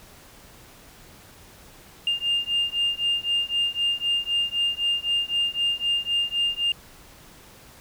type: beating tone pair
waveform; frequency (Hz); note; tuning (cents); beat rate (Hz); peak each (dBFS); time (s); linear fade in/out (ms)
sine; 2807 / 2810.9; F7 / F7; +8 / +11; 3.9; -24; 2.07-6.72; 2
effects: tanh soft clip ceiling -16 dBFS + pink hiss -49 dBFS RMS until 7.8 s